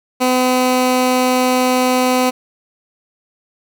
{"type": "tone", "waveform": "15% pulse", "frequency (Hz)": 253.7, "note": "B3", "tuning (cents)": 47, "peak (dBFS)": -6, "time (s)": [0.2, 2.31], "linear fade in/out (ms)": 20, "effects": []}